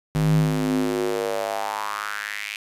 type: tone with high-pass filter sweep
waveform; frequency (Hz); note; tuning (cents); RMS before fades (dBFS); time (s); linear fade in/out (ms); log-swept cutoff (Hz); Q
square; 51.91; G#1; 0; -24; 0.15-2.56; 0; 120 to 2500; 4.1
effects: resampled to 32000 Hz + 8-bit